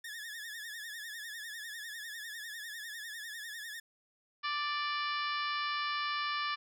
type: tone with vibrato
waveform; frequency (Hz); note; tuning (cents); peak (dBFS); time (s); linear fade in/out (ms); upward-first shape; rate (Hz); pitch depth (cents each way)
sawtooth; 1768; A6; +8; -38; 0.04-3.8; 5; triangle; 10; 120
type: harmonic tone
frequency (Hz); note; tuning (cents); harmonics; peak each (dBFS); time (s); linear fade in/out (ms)
587.3; D5; 0; 2 / 3 / 4 / 5 / 6 / 7 / 8 / 9; -35 / -39 / -41 / -43 / -45 / -46 / -47 / -48; 4.43-6.56; 20
effects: none